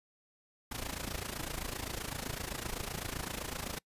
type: noise with amplitude modulation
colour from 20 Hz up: pink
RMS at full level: -36 dBFS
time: 0.71-3.79 s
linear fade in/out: 10 ms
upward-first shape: sine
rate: 27.8 Hz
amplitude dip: 80%
effects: noise-tail reverb RT60 0.1 s tail -26 dB re dry + resampled to 32000 Hz